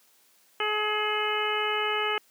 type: harmonic tone with a mistuned harmonic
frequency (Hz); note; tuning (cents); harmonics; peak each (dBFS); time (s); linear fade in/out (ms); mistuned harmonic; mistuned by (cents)
424.6; G#4; +38; 1 / 2 / 3 / 4 / 5 / 6 / 7; -31 / -33 / -31 / -35 / -33 / -35 / -32; 0.6-2.18; 2; 4; -19
effects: white hiss -62 dBFS RMS until 2.3 s + high-pass 200 Hz 12 dB/octave